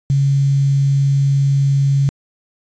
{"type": "tone with quantisation", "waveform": "sine", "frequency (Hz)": 138.5, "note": "C#3", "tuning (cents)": -1, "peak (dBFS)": -11, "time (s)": [0.1, 2.09], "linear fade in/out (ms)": 0, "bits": 6, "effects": ["resampled to 16000 Hz"]}